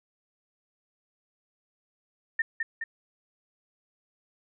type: tone with echo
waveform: sine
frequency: 1810 Hz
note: A6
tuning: 48 cents sharp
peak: -22 dBFS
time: 2.39-2.42 s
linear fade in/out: 5 ms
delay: 210 ms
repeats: 2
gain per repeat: -4 dB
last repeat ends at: 2.84 s
effects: none